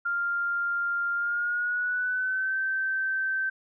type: tone with pitch glide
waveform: sine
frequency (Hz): 1396.9 to 1550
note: F6 to G6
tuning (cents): 0 to -20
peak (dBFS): -25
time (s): 0.05-3.5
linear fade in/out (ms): 10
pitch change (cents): +180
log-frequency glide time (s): 1.15-2.57
effects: none